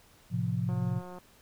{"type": "chord", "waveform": "sine", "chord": "F major", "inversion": "first", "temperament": "equal", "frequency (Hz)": [110, 130.81, 174.61], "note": ["A2", "C3", "F3"], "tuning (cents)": [0, 0, 0], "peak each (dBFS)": -32, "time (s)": [0.3, 1.02], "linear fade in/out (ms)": 50}
{"type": "click train", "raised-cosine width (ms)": 1, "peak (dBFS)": -32, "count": 90, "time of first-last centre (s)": [0.69, 1.184], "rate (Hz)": 180}
{"effects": ["pink hiss -60 dBFS RMS until 1.41 s"]}